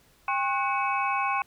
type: tone cluster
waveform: sine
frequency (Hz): 800 / 1083 / 1483 / 2254 / 2566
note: G5 / C#6 / F#6 / C#7 / E7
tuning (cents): +35 / -41 / +4 / +28 / -47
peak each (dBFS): -29 / -27 / -35 / -35 / -32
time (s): 0.28-1.42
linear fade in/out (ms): 2
effects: pink hiss -61 dBFS RMS until 1.46 s